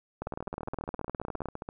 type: two click trains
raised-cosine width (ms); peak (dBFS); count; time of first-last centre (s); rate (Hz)
1; -20 / -23; 25 / 22; 0.22-1.457 / 0.27-1.689; 19.4 / 14.8
effects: none